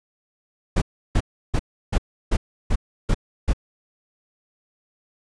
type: noise bursts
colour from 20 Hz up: brown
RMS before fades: -18 dBFS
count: 8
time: 0.76-3.534 s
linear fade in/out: 10 ms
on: 58 ms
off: 330 ms
effects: resampled to 22050 Hz